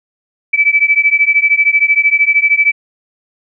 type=beating tone pair; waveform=sine; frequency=2300 / 2313 Hz; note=D7 / D7; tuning=-37 / -27 cents; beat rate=13 Hz; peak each=-11 dBFS; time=0.53-2.72 s; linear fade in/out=10 ms; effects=none